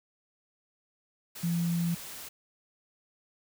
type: tone in noise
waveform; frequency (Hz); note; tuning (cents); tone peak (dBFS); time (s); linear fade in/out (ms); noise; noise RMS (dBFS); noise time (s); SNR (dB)
sine; 170.5; F3; -41; -26; 1.43-1.95; 10; white; -43; 1.35-2.29; +14
effects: none